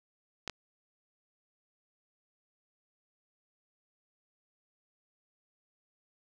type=clicks; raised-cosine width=0.2 ms; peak=-19 dBFS; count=2; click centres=0.477 / 0.497 s; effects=none